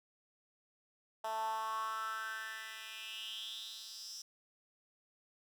10% pulse tone with high-pass filter sweep, 220.6 Hz, A3, 5 cents sharp, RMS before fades -42 dBFS, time 1.24-4.22 s, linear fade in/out 5 ms, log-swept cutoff 760 to 5600 Hz, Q 6, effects none

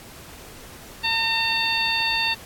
harmonic tone with a mistuned harmonic, 904 Hz, A5, 47 cents sharp, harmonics 1 / 2 / 3 / 4 / 5, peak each -28 / -28 / -24 / -27 / -27 dBFS, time 1.03-2.35 s, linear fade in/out 20 ms, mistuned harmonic 2, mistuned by +15 cents, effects pink hiss -43 dBFS RMS until 2.45 s + AAC 64 kbps

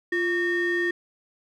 triangle ring-modulated tone, 742 Hz, F#5, 5 cents sharp, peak -17 dBFS, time 0.12-0.91 s, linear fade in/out 5 ms, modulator 1090 Hz, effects none

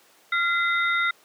sine tone cluster, 1388 / 2038 / 3691 Hz, F6 / C7 / A#7, -11 / -46 / -18 cents, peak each -23 / -24 / -31 dBFS, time 0.32-1.11 s, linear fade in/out 5 ms, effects pink hiss -56 dBFS RMS until 1.24 s + high-pass 400 Hz 12 dB/octave

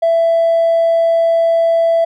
sine tone with hard clipping, 665 Hz, E5, 15 cents sharp, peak -10 dBFS, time 0.02-2.05 s, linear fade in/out 10 ms, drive 1 dB, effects none

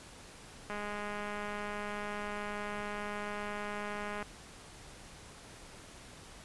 click train, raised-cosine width 0.5 ms, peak -25 dBFS, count 731, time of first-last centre 0.7-4.227 s, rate 207 Hz, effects pink hiss -52 dBFS RMS until 6.44 s + resampled to 24000 Hz

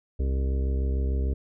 harmonic tone, 66.7 Hz, C2, 34 cents sharp, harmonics 1 / 2 / 3 / 4 / 5 / 6 / 7 / 9, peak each -23 / -38 / -41 / -39 / -46 / -39 / -42 / -49 dBFS, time 0.19-1.34 s, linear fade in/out 10 ms, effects none

